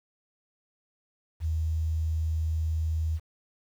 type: tone with quantisation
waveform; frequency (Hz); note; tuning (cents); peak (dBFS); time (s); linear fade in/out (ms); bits
sine; 79.8; D#2; +44; -25; 1.4-3.2; 50; 9
effects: none